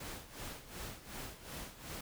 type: noise with tremolo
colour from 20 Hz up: pink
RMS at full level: -44 dBFS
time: 0-2.01 s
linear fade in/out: 5 ms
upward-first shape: sine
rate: 2.7 Hz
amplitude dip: 75%
effects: none